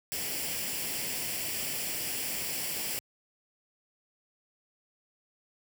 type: noise with comb filter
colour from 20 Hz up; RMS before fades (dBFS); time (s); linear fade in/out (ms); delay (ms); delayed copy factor
white; -34; 0.12-2.99; 0; 0.39; +0.6
effects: high-pass 80 Hz 12 dB/octave